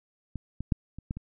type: clicks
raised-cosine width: 5 ms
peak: -22 / -21 / -11 / -28 / -19 / -25 dBFS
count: 6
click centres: 0.357 / 0.606 / 0.722 / 0.986 / 1.109 / 1.17 s
effects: none